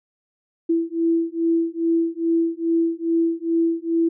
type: beating tone pair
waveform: sine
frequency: 330.8 / 333.2 Hz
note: E4 / E4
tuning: +6 / +19 cents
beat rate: 2.4 Hz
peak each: -21 dBFS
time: 0.69-4.09 s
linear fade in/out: 10 ms
effects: none